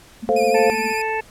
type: tone with tremolo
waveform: sine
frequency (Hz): 225.9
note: A3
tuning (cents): +46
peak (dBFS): -23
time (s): 0.22-0.93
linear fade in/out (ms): 20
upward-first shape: sine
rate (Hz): 16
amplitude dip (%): 100
type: chord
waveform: sine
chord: F major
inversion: first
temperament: equal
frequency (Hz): 440 / 523.3 / 698.5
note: A4 / C5 / F5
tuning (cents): 0 / 0 / 0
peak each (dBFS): -19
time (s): 0.29-0.7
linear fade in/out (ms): 0
type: tone with vibrato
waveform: sawtooth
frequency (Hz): 2437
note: D#7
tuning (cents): -37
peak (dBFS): -24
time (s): 0.36-1.02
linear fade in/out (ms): 5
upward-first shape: triangle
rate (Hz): 13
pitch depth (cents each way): 55
type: harmonic tone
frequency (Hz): 440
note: A4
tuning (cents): 0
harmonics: 1 / 2 / 4 / 5 / 6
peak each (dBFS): -25 / -24 / -28 / -32 / -30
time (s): 0.54-1.21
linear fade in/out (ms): 10
effects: pink hiss -47 dBFS RMS until 1.3 s + low-pass 12000 Hz 12 dB/octave